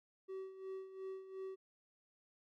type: tone with tremolo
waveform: triangle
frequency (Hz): 381.5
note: G4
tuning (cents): -47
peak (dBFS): -40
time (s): 0.28-1.56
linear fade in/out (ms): 20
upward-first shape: sine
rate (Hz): 2.8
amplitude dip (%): 70
effects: none